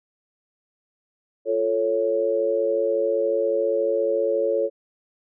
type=chord; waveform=sine; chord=F augmented; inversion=none; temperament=equal; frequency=349.2 / 440 / 554.4 Hz; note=F4 / A4 / C#5; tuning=0 / 0 / 0 cents; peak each=-28 / -23 / -22 dBFS; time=1.45-4.7 s; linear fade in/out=50 ms; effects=none